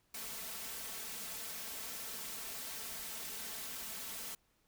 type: noise with comb filter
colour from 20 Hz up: white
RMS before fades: -44 dBFS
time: 0.14-4.35 s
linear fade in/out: 5 ms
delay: 4.5 ms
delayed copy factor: +0.6
effects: pink hiss -75 dBFS RMS until 4.67 s